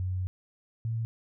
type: tone pair in turn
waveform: sine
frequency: 92.2 / 113.71 Hz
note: F#2 / A#2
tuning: -6 / -43 cents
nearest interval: major third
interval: 363 cents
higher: second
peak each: -28 dBFS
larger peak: neither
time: 0-0.27 / 0.85-1.05 s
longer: first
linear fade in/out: 0 ms
effects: none